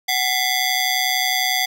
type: ring-modulated tone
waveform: 15% pulse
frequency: 1369 Hz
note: F6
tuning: 35 cents flat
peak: -8 dBFS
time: 0.08-1.66 s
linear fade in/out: 10 ms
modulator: 619 Hz
effects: none